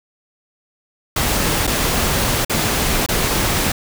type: noise with dropouts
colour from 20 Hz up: pink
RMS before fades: -18 dBFS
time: 1.16-3.72 s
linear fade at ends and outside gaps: 5 ms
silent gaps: 1.669-1.674 / 2.449-2.496 / 3.063-3.087 s
effects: none